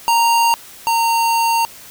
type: tone pair in turn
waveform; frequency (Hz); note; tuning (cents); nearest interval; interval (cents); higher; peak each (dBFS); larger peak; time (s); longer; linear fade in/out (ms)
square; 928 / 920; A#5 / A#5; -8 / -23; unison; 15; first; -12 / -14; first; 0.08-0.54 / 0.87-1.65; second; 0
effects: white hiss -39 dBFS RMS until 1.9 s